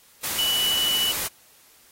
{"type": "tone in noise", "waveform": "sine", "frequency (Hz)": 2960, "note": "F#7", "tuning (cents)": 0, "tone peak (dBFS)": -21, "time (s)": [0.38, 1.12], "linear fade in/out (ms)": 10, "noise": "white", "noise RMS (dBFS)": -28, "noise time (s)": [0.23, 1.28], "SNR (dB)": 4, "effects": ["white hiss -55 dBFS RMS until 1.91 s", "AAC 48 kbps"]}